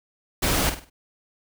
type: noise with echo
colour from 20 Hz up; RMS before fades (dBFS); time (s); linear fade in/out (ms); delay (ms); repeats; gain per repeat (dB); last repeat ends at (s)
pink; -22; 0.42-0.7; 10; 50; 4; -9; 0.9
effects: none